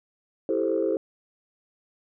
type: chord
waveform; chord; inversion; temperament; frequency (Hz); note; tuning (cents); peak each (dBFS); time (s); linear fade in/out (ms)
sine; A minor seventh; second; equal; 329.6 / 392 / 440 / 523.3; E4 / G4 / A4 / C5; 0 / 0 / 0 / 0; -27; 0.49-0.97; 2
effects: tanh soft clip ceiling -14 dBFS